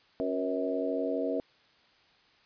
harmonic tone with a mistuned harmonic, 91.9 Hz, F#2, 11 cents flat, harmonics 3 / 4 / 5 / 6 / 7, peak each -33 / -38 / -33 / -38 / -34 dBFS, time 0.2-1.4 s, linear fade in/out 0 ms, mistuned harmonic 5, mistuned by +61 cents, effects white hiss -63 dBFS RMS until 2.45 s + resampled to 11025 Hz

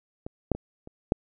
clicks, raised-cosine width 2 ms, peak -22 / -8 / -21 / -29 / -7 dBFS, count 5, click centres 0.265 / 0.517 / 0.55 / 0.874 / 1.121 s, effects none

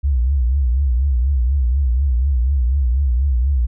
sine tone with vibrato, 65 Hz, C2, 11 cents flat, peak -13 dBFS, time 0.03-3.67 s, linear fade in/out 20 ms, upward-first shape triangle, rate 4.1 Hz, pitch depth 200 cents each way, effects none

